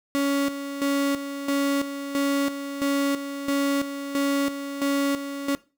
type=tone with tremolo; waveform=35% pulse; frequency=279.9 Hz; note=C#4; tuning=17 cents sharp; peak=-19 dBFS; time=0.15-5.55 s; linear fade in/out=0 ms; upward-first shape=square; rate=1.5 Hz; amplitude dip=65%; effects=noise-tail reverb RT60 0.3 s tail -19 dB re dry